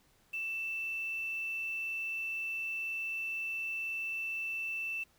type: tone with quantisation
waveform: sine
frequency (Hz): 2661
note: E7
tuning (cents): +16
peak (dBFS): -34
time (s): 0.33-5.04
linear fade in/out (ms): 10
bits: 9
effects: pink hiss -68 dBFS RMS until 5.18 s